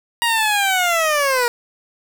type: linear sweep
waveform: 15% pulse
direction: down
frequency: 950 to 470 Hz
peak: -9 dBFS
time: 0.22-1.48 s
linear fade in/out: 0 ms
effects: 7-bit